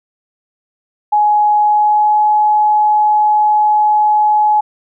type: tone with pitch glide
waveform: sine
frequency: 839 to 846.3 Hz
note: G#5 to G#5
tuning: +17 to +32 cents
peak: -8 dBFS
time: 1.12-4.61 s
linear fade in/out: 10 ms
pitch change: +15 cents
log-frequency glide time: 1.58-2.21 s
effects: none